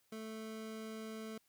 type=tone; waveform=25% pulse; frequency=220 Hz; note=A3; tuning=in tune; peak=-40 dBFS; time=0.12-1.38 s; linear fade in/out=5 ms; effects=white hiss -75 dBFS RMS until 1.48 s